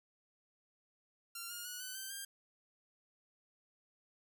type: tone with pitch steps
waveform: 5% pulse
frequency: 1379 / 1420.2 / 1462.7 / 1506.4 / 1551.5 / 1597.8 Hz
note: F6 / F6 / F#6 / F#6 / G6 / G6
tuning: -22 / +29 / -20 / +31 / -18 / +33 cents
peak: -32 dBFS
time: 1.35-2.25 s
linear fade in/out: 5 ms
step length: 150 ms
effects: none